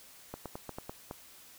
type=clicks; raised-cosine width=1 ms; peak=-25 dBFS; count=7; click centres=0.34 / 0.457 / 0.555 / 0.693 / 0.785 / 0.895 / 1.111 s; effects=white hiss -55 dBFS RMS until 1.58 s

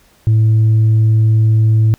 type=tone with tanh clipping; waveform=sine; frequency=110 Hz; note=A2; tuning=in tune; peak=-8 dBFS; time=0.27-1.94 s; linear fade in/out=0 ms; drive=1 dB; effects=pink hiss -51 dBFS RMS until 1.98 s

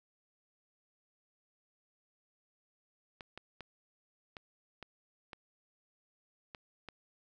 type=clicks; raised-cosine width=0.3 ms; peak=-29 dBFS; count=8; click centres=3.208 / 3.376 / 3.607 / 4.368 / 4.827 / 5.332 / 6.548 / 6.887 s; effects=none

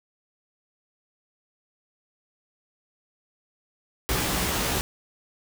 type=noise with comb filter; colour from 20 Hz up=pink; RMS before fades=-26 dBFS; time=4.09-4.81 s; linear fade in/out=0 ms; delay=16 ms; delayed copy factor=+0.95; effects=none

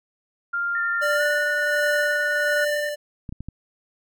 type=tone with pitch glide; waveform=sine; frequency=1396.9 to 1465.5 Hz; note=F6 to F#6; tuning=0 to -17 cents; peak=-22 dBFS; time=0.53-2.65 s; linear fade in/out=10 ms; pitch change=+83 cents; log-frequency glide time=1.16-1.22 s
type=tone with vibrato; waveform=sine; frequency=1800 Hz; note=A6; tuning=39 cents sharp; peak=-27 dBFS; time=0.75-2.89 s; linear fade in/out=2 ms; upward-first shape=sine; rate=11 Hz; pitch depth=17 cents each way
type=tone with tremolo; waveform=square; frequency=590 Hz; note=D5; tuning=8 cents sharp; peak=-22 dBFS; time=1.01-2.96 s; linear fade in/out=20 ms; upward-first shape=sine; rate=1.4 Hz; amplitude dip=50%
type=clicks; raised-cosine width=5 ms; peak=-21 dBFS; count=4; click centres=3.292 / 3.325 / 3.406 / 3.486 s
effects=none

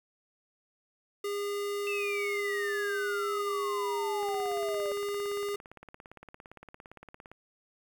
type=tone; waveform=square; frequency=406.6 Hz; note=G#4; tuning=37 cents flat; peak=-32 dBFS; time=1.24-5.56 s; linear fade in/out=5 ms
type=exponential sweep; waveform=sine; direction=down; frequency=2690 to 580 Hz; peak=-33 dBFS; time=1.87-4.92 s; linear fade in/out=0 ms
type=click train; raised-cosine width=0.5 ms; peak=-32 dBFS; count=55; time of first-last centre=4.23-7.316 s; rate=17.5 Hz
effects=10-bit

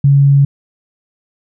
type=tone; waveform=sine; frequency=140 Hz; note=C#3; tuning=18 cents sharp; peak=-5 dBFS; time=0.04-0.45 s; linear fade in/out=5 ms; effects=none

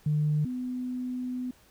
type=tone pair in turn; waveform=sine; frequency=150.6 / 251.2 Hz; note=D3 / B3; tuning=+44 / +30 cents; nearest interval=major sixth; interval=886 cents; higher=second; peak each=-22 / -30 dBFS; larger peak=first; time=0.06-0.45 / 0.45-1.51 s; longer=second; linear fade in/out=5 ms; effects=tanh soft clip ceiling -18 dBFS + pink hiss -60 dBFS RMS until 1.7 s

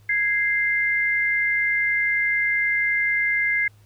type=tone pair together; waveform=sine; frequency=1657.2 / 2088 Hz; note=G#6 / C7; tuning=-4 / -4 cents; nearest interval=major third; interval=400 cents; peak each=-24 / -20 dBFS; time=0.09-3.68 s; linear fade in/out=5 ms; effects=added 104 Hz sine -50 dBFS peak until 3.85 s + pink hiss -61 dBFS RMS until 3.85 s

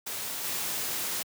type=noise with level steps; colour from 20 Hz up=white; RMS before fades=-35 / -32 dBFS; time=0.06-1.23 s; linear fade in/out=10 ms; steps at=0.43 s; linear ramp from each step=20 ms; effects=high-pass 100 Hz 12 dB/octave

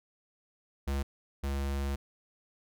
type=tone pair in turn; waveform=square; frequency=69.3 / 69.3 Hz; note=C#2 / C#2; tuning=0 / 0 cents; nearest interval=unison; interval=0 cents; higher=neither; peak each=-30 / -31 dBFS; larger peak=first; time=0.87-1.03 / 1.43-1.96 s; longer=second; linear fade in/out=10 ms; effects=none

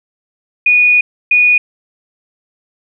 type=tone bursts at uneven times; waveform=sine; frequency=2462 Hz; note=D#7; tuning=19 cents flat; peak=-6 dBFS; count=2; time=0.66-1.01 / 1.31-1.58 s; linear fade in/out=5 ms; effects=none

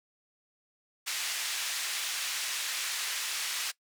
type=band-pass noise; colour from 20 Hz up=pink; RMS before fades=-34 dBFS; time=1.06-3.72 s; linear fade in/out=20 ms; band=2100 to 10000 Hz; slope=12 dB/octave; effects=noise-tail reverb RT60 0.1 s tail -20 dB re dry

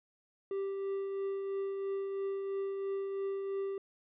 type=tone with tremolo; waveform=triangle; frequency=392 Hz; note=G4; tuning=in tune; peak=-30 dBFS; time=0.51-3.78 s; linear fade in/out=2 ms; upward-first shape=triangle; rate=3 Hz; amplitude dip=35%; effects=resampled to 8000 Hz

